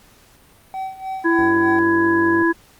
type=tone with tremolo; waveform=triangle; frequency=764 Hz; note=G5; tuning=45 cents flat; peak=-21 dBFS; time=0.74-1.79 s; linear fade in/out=0 ms; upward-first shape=sine; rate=3.3 Hz; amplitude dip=80%
type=harmonic tone; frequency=334 Hz; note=E4; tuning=23 cents sharp; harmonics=1 / 3 / 5; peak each=-15 / -22 / -20 dBFS; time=1.24-2.53 s; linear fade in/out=20 ms
type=click train; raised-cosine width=2 ms; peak=-19 dBFS; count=100; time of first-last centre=1.39-2.421 s; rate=96 Hz
effects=pink hiss -51 dBFS RMS until 2.79 s + Opus 48 kbps